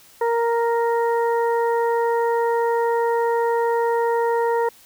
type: harmonic tone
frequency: 466.2 Hz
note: A#4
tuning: in tune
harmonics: 1 / 2 / 3 / 4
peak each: -19 / -22 / -35 / -33 dBFS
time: 0.21-4.69 s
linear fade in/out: 5 ms
effects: white hiss -50 dBFS RMS until 4.85 s